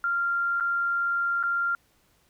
sine tone with dropouts, 1389 Hz, F6, 10 cents flat, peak -23 dBFS, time 0.04-1.75 s, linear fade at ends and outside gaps 1 ms, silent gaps 0.6-0.607 / 1.429-1.436 s, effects pink hiss -65 dBFS RMS until 2.29 s

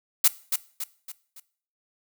blue noise with echo, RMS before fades -17 dBFS, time 0.24-0.28 s, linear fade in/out 5 ms, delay 280 ms, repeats 4, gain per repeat -7 dB, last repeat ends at 1.4 s, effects noise-tail reverb RT60 0.5 s tail -19 dB re dry

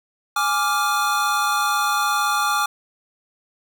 square chord, D diminished, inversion second, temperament equal, 830.6 / 1174.7 / 1396.9 Hz, Ab5 / D6 / F6, 0 / 0 / 0 cents, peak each -25 / -22 / -24 dBFS, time 0.36-2.66 s, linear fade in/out 5 ms, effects none

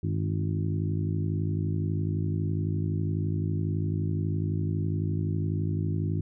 harmonic tone with a mistuned harmonic, 51.91 Hz, G#1, in tune, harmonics 2 / 3 / 4 / 5 / 6 / 7, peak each -28 / -30 / -38 / -39 / -37 / -41 dBFS, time 0.03-6.21 s, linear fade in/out 5 ms, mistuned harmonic 2, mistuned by -110 cents, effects none

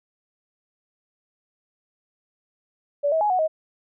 sine tone with pitch steps, 575 / 643 / 837 / 737 / 631 Hz, D5 / E5 / G#5 / F#5 / D#5, -37 / -43 / +13 / -7 / +24 cents, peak -18 dBFS, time 3.03-3.48 s, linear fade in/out 20 ms, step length 90 ms, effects none

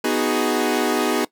sawtooth chord, G# minor seventh, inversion first, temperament equal, 246.9 / 311.1 / 370 / 415.3 Hz, B3 / D#4 / F#4 / G#4, 0 / 0 / 0 / 0 cents, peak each -20 dBFS, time 0.04-1.25 s, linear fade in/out 5 ms, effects noise-tail reverb RT60 0.1 s tail -20 dB re dry

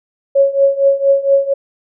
sine tone with tremolo, 552 Hz, C#5, 7 cents flat, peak -5 dBFS, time 0.35-1.54 s, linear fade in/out 10 ms, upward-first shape triangle, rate 4.3 Hz, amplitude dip 90%, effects none

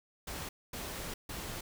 pink noise bursts at uneven times, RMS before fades -41 dBFS, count 3, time 0.27-0.49 / 0.73-1.14 / 1.29-1.61 s, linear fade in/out 5 ms, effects none

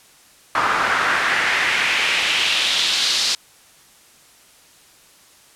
pink noise with band-pass filter sweep, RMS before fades -19 dBFS, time 0.55-3.35 s, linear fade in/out 2 ms, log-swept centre 1200 to 4600 Hz, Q 2.3, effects white hiss -50 dBFS RMS until 5.55 s + low-pass 11000 Hz 12 dB/octave

